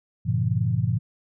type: chord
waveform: sine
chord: G diminished seventh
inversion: none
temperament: equal with one note detuned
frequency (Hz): 98 / 116.54 / 138.59 / 168.96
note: G2 / Bb2 / Db3 / Fb3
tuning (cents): 0 / 0 / 0 / +43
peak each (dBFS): -27 / -23 / -28 / -28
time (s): 0.25-0.99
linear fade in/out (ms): 20
effects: none